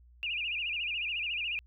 sine tone with vibrato, 2623 Hz, E7, 9 cents flat, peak -31 dBFS, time 0.23-1.59 s, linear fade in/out 0 ms, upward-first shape sine, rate 14 Hz, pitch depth 170 cents each way, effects added 60 Hz sine -55 dBFS peak until 1.66 s

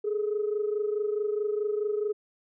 sine tone pair together, 415.3 / 440 Hz, G#4 / A4, 0 / 0 cents, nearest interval minor second, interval 100 cents, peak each -26 / -31 dBFS, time 0.04-2.13 s, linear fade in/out 10 ms, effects tanh soft clip ceiling -20 dBFS

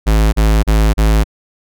square tone bursts, 53.7 Hz, A1, 41 cents flat, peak -9 dBFS, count 4, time 0.06-1.242 s, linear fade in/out 20 ms, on 270 ms, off 34 ms, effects none

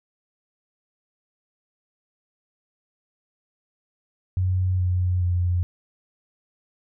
sine tone with pitch steps, 92.3 / 90.5 / 88.74 Hz, F#2 / F#2 / F2, -4 / -38 / +28 cents, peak -19 dBFS, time 4.37-5.63 s, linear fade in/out 0 ms, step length 420 ms, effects none

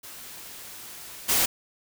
white noise with level steps, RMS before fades -42 / -22 dBFS, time 0.03-1.46 s, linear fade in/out 10 ms, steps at 1.28 s, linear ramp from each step 20 ms, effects none

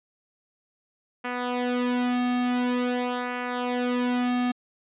sawtooth tone with flanger, 246.9 Hz, B3, in tune, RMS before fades -26 dBFS, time 1.24-4.52 s, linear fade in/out 10 ms, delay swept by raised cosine 0.26 to 2.06 ms, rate 0.47 Hz, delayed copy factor -0.75, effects resampled to 8000 Hz

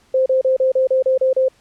sine tone bursts, 522 Hz, C5, 4 cents flat, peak -12 dBFS, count 9, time 0.14-1.484 s, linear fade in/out 5 ms, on 120 ms, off 33 ms, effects pink hiss -56 dBFS RMS until 1.6 s + low-pass 9000 Hz 12 dB/octave

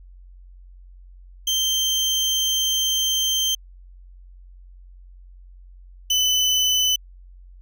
30% pulse tone pair in turn, 3136 / 3013 Hz, G7 / F#7, 0 / +31 cents, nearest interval minor second, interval 69 cents, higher first, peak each -16 / -14 dBFS, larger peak second, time 1.47-3.55 / 6.1-6.96 s, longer first, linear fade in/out 5 ms, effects added 45 Hz sine -42 dBFS peak until 7.61 s

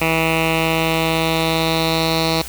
10% pulse tone with low-pass filter sweep, 162.3 Hz, E3, 27 cents flat, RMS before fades -18 dBFS, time 0.01-2.42 s, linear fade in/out 5 ms, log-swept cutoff 2600 to 4400 Hz, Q 3.9, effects added 60 Hz sine -34 dBFS peak until 2.48 s + white hiss -33 dBFS RMS until 2.48 s

